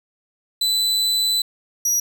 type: tone pair in turn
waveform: 40% pulse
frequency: 3998 / 5792 Hz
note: B7 / F#8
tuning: +20 / -38 cents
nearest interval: tritone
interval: 642 cents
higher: second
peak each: -16 dBFS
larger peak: neither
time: 0.61-1.42 / 1.85-2 s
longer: first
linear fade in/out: 5 ms
effects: none